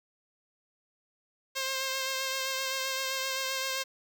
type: tone with vibrato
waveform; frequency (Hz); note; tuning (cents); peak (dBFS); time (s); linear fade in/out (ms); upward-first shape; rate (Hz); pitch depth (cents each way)
5% pulse; 530; C5; +22; -19; 1.55-3.84; 20; sine; 7.7; 20
effects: none